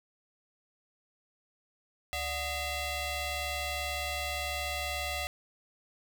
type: ring-modulated tone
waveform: 15% pulse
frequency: 659.3 Hz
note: E5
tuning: in tune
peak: -23 dBFS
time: 2.13-5.27 s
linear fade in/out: 0 ms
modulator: 1390 Hz
effects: none